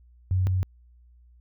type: tone pair in turn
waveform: sine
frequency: 92.7 / 92.7 Hz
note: F#2 / F#2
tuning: +4 / +4 cents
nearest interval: unison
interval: 0 cents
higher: neither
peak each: -20 / -21 dBFS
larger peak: first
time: 0.31-0.47 / 0.47-0.63 s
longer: neither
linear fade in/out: 0 ms
effects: added 60 Hz sine -52 dBFS peak until 1.4 s